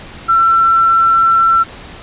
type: tone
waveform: sine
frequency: 1346 Hz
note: E6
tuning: 36 cents sharp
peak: -7 dBFS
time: 0.28-1.64 s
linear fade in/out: 20 ms
effects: pink hiss -33 dBFS RMS until 2.02 s + resampled to 8000 Hz